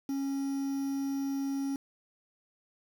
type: tone with quantisation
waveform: triangle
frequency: 274.4 Hz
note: C#4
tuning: 17 cents flat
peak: -28 dBFS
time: 0.09-1.76 s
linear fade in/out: 2 ms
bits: 8
effects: none